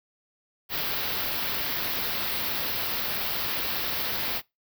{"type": "band-stop noise", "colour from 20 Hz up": "white", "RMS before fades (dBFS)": -29, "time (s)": [0.69, 4.42], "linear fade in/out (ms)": 50, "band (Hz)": [5100, 13000], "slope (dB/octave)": 48, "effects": ["noise-tail reverb RT60 0.2 s tail -23 dB re dry"]}